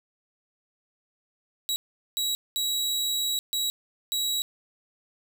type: tone bursts at uneven times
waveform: sawtooth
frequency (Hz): 3878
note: B7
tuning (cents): -32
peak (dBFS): -22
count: 5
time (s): 1.69-1.76 / 2.17-2.35 / 2.56-3.39 / 3.53-3.7 / 4.12-4.42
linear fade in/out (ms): 0
effects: none